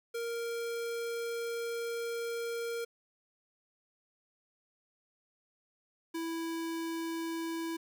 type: tone pair in turn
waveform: square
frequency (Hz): 466.2 / 329.7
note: A#4 / E4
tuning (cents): 0 / 0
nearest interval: tritone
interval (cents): 600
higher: first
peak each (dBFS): -35 / -35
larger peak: neither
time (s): 0.14-2.85 / 6.14-7.77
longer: first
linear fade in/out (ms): 10
effects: 11-bit